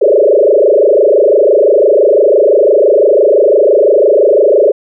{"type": "tone with frequency modulation", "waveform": "sine", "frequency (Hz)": 493, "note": "B4", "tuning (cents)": -3, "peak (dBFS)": -4, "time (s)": [0.01, 4.72], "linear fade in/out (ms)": 10, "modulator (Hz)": 25.9, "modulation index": 4.1, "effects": []}